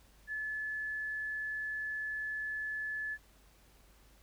sine tone, 1725 Hz, A6, 35 cents flat, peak -35 dBFS, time 0.27-3.18 s, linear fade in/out 50 ms, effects added 50 Hz sine -62 dBFS peak until 4.22 s + pink hiss -65 dBFS RMS until 4.22 s

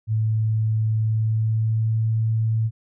sine tone with pitch glide, 109.8 to 111.46 Hz, A2 to A2, -3 to +23 cents, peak -18 dBFS, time 0.07-2.71 s, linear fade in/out 50 ms, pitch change +26 cents, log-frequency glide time 0.98-2.11 s, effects none

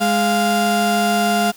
35% pulse tone pair together, 207.7 / 698.6 Hz, G#3 / F5, 0 / 0 cents, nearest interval octave + major sixth, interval 2100 cents, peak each -17 / -15 dBFS, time 0-1.52 s, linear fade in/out 20 ms, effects white hiss -45 dBFS RMS until 1.56 s

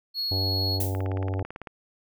triangle tone, 4330 Hz, C#8, 41 cents flat, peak -25 dBFS, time 0.14-0.8 s, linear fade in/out 50 ms
harmonic tone, 95.2 Hz, F#2, 50 cents sharp, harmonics 1 / 3 / 4 / 5 / 6 / 7 / 8 / 9, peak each -26 / -36 / -38 / -40 / -42 / -43 / -44 / -45 dBFS, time 0.31-1.43 s, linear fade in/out 5 ms
violet noise with exponential decay, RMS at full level -26 dBFS, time 0.8-1.06 s, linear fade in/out 5 ms, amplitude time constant 55 ms
click train, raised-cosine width 0.5 ms, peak -22 dBFS, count 14, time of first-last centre 0.95-1.672 s, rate 18 Hz
effects none

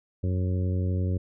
harmonic tone, 91.7 Hz, F#2, 15 cents flat, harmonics 1 / 2 / 3 / 4 / 5 / 6, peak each -24 / -33 / -37 / -39 / -41 / -43 dBFS, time 0.23-1.18 s, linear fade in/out 10 ms, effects none

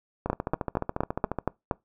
two click trains, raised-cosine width 1 ms, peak -10 / -14 dBFS, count 7 / 17, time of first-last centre 0.3-1.712 / 0.26-1.387 s, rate 4.25 / 14.2 Hz, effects noise-tail reverb RT60 0.2 s tail -24 dB re dry

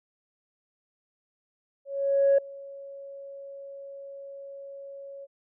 sine tone with ADSR envelope, 554.4 Hz, C#5, in tune, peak -15 dBFS, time 1.85-5.27 s, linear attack 530 ms, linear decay 6 ms, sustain -24 dB, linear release 34 ms, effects tanh soft clip ceiling -14 dBFS

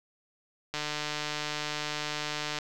click train, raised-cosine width 0.2 ms, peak -15 dBFS, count 278, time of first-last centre 0.74-2.587 s, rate 150 Hz, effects none

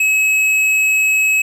sine tone with tanh clipping, 2568 Hz, E7, 46 cents flat, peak -13 dBFS, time 0-1.42 s, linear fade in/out 5 ms, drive 11 dB, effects none

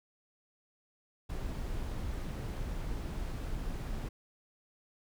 brown noise, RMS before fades -37 dBFS, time 1.29-4.09 s, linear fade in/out 10 ms, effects none

